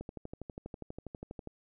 click train, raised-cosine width 2 ms, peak -28 dBFS, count 19, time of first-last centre 0.01-1.473 s, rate 12.3 Hz, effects none

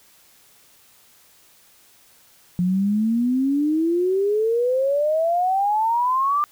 sine exponential sweep, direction up, 175.4 to 1200 Hz, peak -17 dBFS, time 2.59-6.44 s, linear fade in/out 0 ms, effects white hiss -54 dBFS RMS until 6.51 s

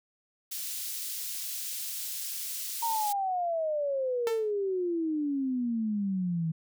white high-pass noise, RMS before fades -36 dBFS, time 0.51-3.13 s, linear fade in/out 10 ms, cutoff 3600 Hz, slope 12 dB/octave
sine exponential sweep, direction down, 941 to 158.4 Hz, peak -27 dBFS, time 2.82-6.52 s, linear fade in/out 10 ms
sawtooth tone with exponential decay, 445.6 Hz, A4, 22 cents sharp, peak -25 dBFS, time 4.27-4.51 s, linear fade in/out 1 ms, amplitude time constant 52 ms
effects none

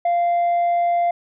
sine tone, 694 Hz, F5, 11 cents flat, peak -13 dBFS, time 0.05-1.11 s, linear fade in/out 5 ms, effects tanh soft clip ceiling -15 dBFS

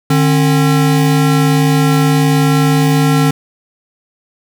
square tone pair together, 150.18 / 270 Hz, D3 / C#4, +39 / -45 cents, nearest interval minor seventh, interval 1016 cents, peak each -11 / -14 dBFS, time 0.1-3.31 s, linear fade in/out 5 ms, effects none

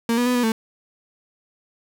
35% pulse tone with pitch steps, 231.4 / 243.5 / 248.8 / 244.4 / 223 Hz, A#3 / B3 / B3 / B3 / A3, -13 / -24 / +13 / -18 / +23 cents, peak -16 dBFS, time 0.09-0.52 s, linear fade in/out 2 ms, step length 86 ms, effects none

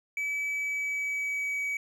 triangle tone with pitch glide, 2294 to 2272 Hz, D7 to C#7, -41 to +42 cents, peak -27 dBFS, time 0.17-1.77 s, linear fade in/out 2 ms, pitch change -17 cents, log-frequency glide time 0.47-1.62 s, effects none

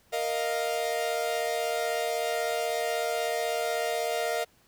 45% pulse chord, Bb suspended fourth, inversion none, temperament equal, 466.2 / 622.3 / 698.5 Hz, Bb4 / Eb5 / F5, 0 / 0 / 0 cents, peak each -32 / -32 / -31 dBFS, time 0.12-4.45 s, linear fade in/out 20 ms, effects pink hiss -63 dBFS RMS until 4.67 s

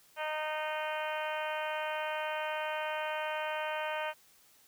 harmonic tone, 308.1 Hz, D#4, 17 cents flat, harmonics 2 / 3 / 4 / 5 / 6 / 7 / 8 / 9 / 10, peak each -37 / -38 / -44 / -41 / -46 / -47 / -44 / -48 / -47 dBFS, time 0.16-4.14 s, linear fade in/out 50 ms, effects white hiss -63 dBFS RMS until 4.67 s

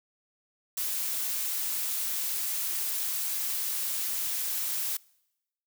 blue noise, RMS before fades -31 dBFS, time 0.77-4.97 s, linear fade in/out 5 ms, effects noise-tail reverb RT60 0.9 s tail -25 dB re dry

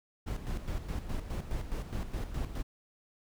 brown noise with tremolo, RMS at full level -34 dBFS, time 0.26-2.63 s, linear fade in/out 20 ms, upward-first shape square, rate 4.8 Hz, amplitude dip 60%, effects none

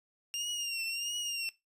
25% pulse tone with vibrato, 2794 Hz, F7, in tune, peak -30 dBFS, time 0.34-1.49 s, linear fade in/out 0 ms, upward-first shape triangle, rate 1.5 Hz, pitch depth 76 cents each way, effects noise-tail reverb RT60 0.2 s tail -18 dB re dry + resampled to 32000 Hz

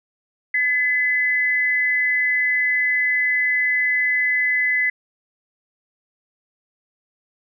sine tone pair together, 1724.8 / 2020 Hz, A6 / B6, -35 / +39 cents, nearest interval minor third, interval 274 cents, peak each -26 / -17 dBFS, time 0.54-4.9 s, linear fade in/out 5 ms, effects none

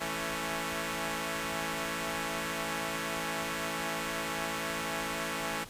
5% pulse chord, A major, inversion second, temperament equal with one note detuned, 165.96 / 220 / 277.2 Hz, E3 / A3 / C#4, +12 / 0 / 0 cents, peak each -26 dBFS, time 0-5.65 s, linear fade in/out 20 ms, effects pink hiss -49 dBFS RMS until 5.69 s + resampled to 32000 Hz

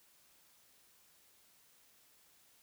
silence, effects white hiss -67 dBFS RMS until 2.62 s

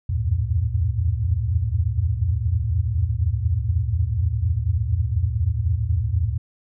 sine tone cluster, 70.9 / 83.1 / 87.2 / 104.1 / 113 Hz, C#2 / E2 / F2 / G#2 / A2, +40 / +15 / -2 / +5 / +47 cents, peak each -26 / -25 / -24 / -29 / -24 dBFS, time 0.09-6.38 s, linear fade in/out 10 ms, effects none

